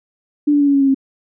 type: tone with pitch steps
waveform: sine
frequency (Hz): 293.7 / 289.5 / 285.3 / 281.2 / 277.2 / 273.2 / 269.3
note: D4 / D4 / C#4 / C#4 / C#4 / C#4 / C#4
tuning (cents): 0 / -25 / +50 / +25 / 0 / -25 / -50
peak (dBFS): -10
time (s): 0.47-0.946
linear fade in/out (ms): 10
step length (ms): 68
effects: none